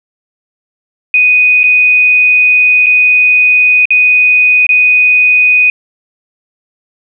sine tone with dropouts, 2489 Hz, D#7, in tune, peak -4 dBFS, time 1.14-5.7 s, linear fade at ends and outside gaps 2 ms, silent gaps 1.633-1.639 / 2.861-2.866 / 3.855-3.905 / 4.667-4.691 s, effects none

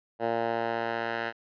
10% pulse tone with band-pass filter sweep, 115.6 Hz, A#2, 14 cents flat, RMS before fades -30 dBFS, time 0.19-1.33 s, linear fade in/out 50 ms, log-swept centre 690 to 1500 Hz, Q 1.3, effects resampled to 11025 Hz

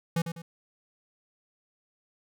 square tone with echo, 167.3 Hz, E3, 26 cents sharp, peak -25 dBFS, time 0.16-0.22 s, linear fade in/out 5 ms, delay 100 ms, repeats 2, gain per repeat -8 dB, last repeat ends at 0.42 s, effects none

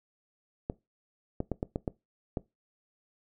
clicks, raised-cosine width 2 ms, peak -17 dBFS, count 7, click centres 0.699 / 1.404 / 1.517 / 1.629 / 1.759 / 1.878 / 2.372 s, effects noise-tail reverb RT60 0.2 s tail -20 dB re dry

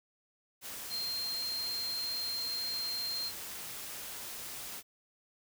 sine tone in noise, 4186 Hz, C8, in tune, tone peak -34 dBFS, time 0.89-3.32 s, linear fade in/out 50 ms, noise white, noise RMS -43 dBFS, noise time 0.61-4.83 s, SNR +6 dB, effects none

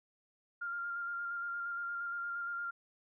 sine tone with vibrato, 1396.9 Hz, F6, in tune, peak -36 dBFS, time 0.61-2.71 s, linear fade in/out 10 ms, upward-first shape square, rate 8.6 Hz, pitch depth 15 cents each way, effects none

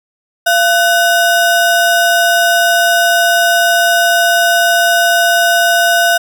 square ring-modulated tone, 1094 Hz, C#6, 23 cents flat, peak -6 dBFS, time 0.46-6.18 s, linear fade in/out 10 ms, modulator 407 Hz, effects none

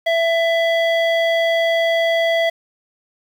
square tone with low-pass filter, 665 Hz, E5, 15 cents sharp, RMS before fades -17 dBFS, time 0.06-2.5 s, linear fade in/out 10 ms, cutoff 2900 Hz, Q 2, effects 7-bit

